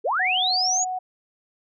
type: linear sweep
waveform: sine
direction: up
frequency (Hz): 363.8 to 6940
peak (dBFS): -20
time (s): 0.04-0.85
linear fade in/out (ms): 20
type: tone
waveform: sine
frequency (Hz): 740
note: F#5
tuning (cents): 0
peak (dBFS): -25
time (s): 0.19-0.99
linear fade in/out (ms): 10
effects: none